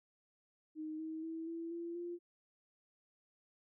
sine tone with pitch steps, 311.1 / 318 / 325.1 / 332.3 / 339.6 / 347.2 Hz, D#4 / D#4 / E4 / E4 / F4 / F4, 0 / +38 / -24 / +14 / -48 / -10 cents, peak -40 dBFS, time 0.75-2.19 s, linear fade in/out 50 ms, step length 240 ms, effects none

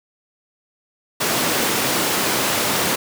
pink high-pass noise, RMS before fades -20 dBFS, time 1.2-2.96 s, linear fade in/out 10 ms, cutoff 220 Hz, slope 12 dB/octave, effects none

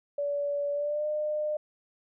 sine tone with pitch glide, 574 to 604.6 Hz, D5 to D#5, -40 to -50 cents, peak -27 dBFS, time 0.18-1.57 s, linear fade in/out 5 ms, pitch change +90 cents, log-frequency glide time 0.72-1.06 s, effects none

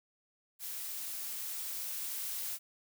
blue noise with level ramp, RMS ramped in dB -41 to -38 dBFS, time 0.59-2.59 s, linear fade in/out 50 ms, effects none

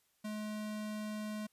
square tone, 212.7 Hz, G#3, 42 cents sharp, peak -39 dBFS, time 0.24-1.47 s, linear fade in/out 10 ms, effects white hiss -75 dBFS RMS until 1.52 s + resampled to 32000 Hz

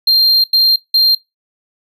triangle tone bursts at uneven times, 4186 Hz, C8, in tune, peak -6 dBFS, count 3, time 0.07-0.44 / 0.53-0.76 / 0.94-1.15 s, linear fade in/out 5 ms, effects noise-tail reverb RT60 0.2 s tail -21 dB re dry

